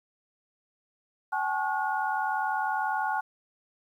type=tone cluster; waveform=sine; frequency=776 / 856 / 1098 / 1444 Hz; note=G5 / A5 / C#6 / F#6; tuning=-18 / -48 / -17 / -43 cents; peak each=-32 / -29 / -36 / -32 dBFS; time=1.32-3.21 s; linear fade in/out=10 ms; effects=10-bit